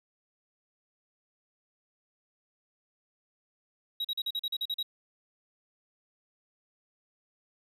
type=tone bursts; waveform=triangle; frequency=3835 Hz; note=A#7; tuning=48 cents sharp; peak=-28 dBFS; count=10; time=4-4.829 s; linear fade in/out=5 ms; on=46 ms; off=41 ms; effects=none